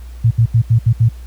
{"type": "tone bursts at uneven times", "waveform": "sine", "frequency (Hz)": 114.7, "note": "A#2", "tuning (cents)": -28, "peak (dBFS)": -7, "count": 6, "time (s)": [[0.24, 0.31], [0.38, 0.46], [0.54, 0.62], [0.7, 0.79], [0.86, 0.93], [1, 1.09]], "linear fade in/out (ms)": 10, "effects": ["added 60 Hz sine -29 dBFS peak until 1.26 s", "pink hiss -48 dBFS RMS until 1.26 s"]}